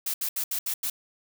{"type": "noise bursts at uneven times", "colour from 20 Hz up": "blue", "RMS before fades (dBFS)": -29, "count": 6, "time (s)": [[0.06, 0.14], [0.21, 0.29], [0.36, 0.44], [0.51, 0.59], [0.66, 0.74], [0.83, 0.9]], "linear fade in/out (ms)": 5, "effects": []}